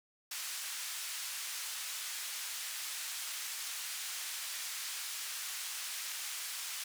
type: band-pass noise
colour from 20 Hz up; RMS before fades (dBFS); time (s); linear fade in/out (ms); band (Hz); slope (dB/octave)
white; -41; 0.31-6.84; 5; 1400 to 10000; 12
effects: none